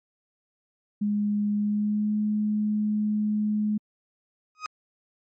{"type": "tone with pitch glide", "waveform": "sine", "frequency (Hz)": [207.1, 211.3], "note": ["G#3", "G#3"], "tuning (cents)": [-5, 30], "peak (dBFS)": -22, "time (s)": [1.01, 3.78], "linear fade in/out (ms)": 10, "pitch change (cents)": 35, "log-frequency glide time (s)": [1.55, 2.14]}
{"type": "tone with exponential growth", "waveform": "35% pulse", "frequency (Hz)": 1253, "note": "D#6", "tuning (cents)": 12, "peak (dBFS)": -24, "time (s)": [4.55, 4.66], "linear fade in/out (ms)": 0, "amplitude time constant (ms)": 22}
{"effects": ["MP3 32 kbps"]}